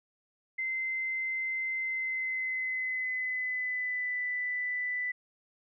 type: tone with pitch glide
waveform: sine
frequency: 2070 to 1988 Hz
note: C7 to B6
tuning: -19 to +11 cents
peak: -30 dBFS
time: 0.58-5.12 s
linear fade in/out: 10 ms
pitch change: -70 cents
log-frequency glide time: 1.8-4.21 s
effects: none